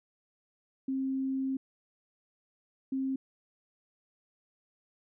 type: tone bursts at uneven times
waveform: sine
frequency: 266.3 Hz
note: C4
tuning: 31 cents sharp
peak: -29 dBFS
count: 2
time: 0.88-1.57 / 2.92-3.16 s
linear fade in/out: 5 ms
effects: none